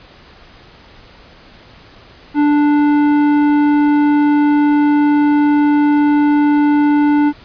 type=tone with tanh clipping; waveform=sine; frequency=293.7 Hz; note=D4; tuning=in tune; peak=-11 dBFS; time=2.34-7.33 s; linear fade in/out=50 ms; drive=13 dB; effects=pink hiss -42 dBFS RMS until 7.44 s + resampled to 11025 Hz